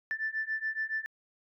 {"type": "beating tone pair", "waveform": "sine", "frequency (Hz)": [1760, 1767.1], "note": ["A6", "A6"], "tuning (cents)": [0, 7], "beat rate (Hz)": 7.1, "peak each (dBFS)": [-34, -33], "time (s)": [0.11, 1.06], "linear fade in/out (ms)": 0, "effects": ["tanh soft clip ceiling -23 dBFS"]}